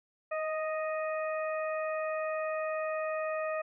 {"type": "harmonic tone with a mistuned harmonic", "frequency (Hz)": 622, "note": "D#5", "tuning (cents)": -1, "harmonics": [1, 2, 3, 4], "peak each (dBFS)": [-32, -38, -42, -44], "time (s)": [0.31, 3.62], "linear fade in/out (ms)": 10, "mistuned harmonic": 1, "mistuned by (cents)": 16, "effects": []}